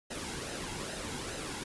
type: noise with flanger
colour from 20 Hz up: pink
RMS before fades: -39 dBFS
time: 0.1-1.64 s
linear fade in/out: 10 ms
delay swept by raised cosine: 0.87 to 1.69 ms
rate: 2.4 Hz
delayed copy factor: -0.55
effects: resampled to 24000 Hz